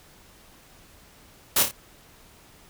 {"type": "noise with echo", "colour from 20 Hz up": "white", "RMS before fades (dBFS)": -20, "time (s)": [1.56, 1.63], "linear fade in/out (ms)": 5, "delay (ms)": 28, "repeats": 3, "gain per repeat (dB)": -6, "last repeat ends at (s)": 1.714, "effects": ["pink hiss -53 dBFS RMS until 2.69 s"]}